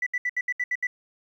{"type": "tone bursts", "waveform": "sine", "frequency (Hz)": 1975.5, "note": "B6", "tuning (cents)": 0, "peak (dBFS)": -22, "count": 8, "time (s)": [0.02, 0.87], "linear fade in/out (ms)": 5, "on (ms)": 45, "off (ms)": 70, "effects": ["tanh soft clip ceiling -19 dBFS", "10-bit"]}